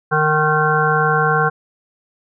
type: harmonic tone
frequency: 153.8 Hz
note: D#3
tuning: 20 cents flat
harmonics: 1 / 3 / 5 / 7 / 9 / 10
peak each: -20 / -20 / -20 / -20 / -20 / -20 dBFS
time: 0.11-1.5 s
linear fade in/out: 20 ms
effects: none